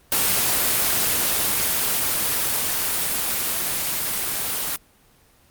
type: noise with level ramp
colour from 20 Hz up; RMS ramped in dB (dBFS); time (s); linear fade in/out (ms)
white; -19 to -25; 0.12-4.76; 0
effects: pink hiss -56 dBFS RMS until 5.5 s + Opus 24 kbps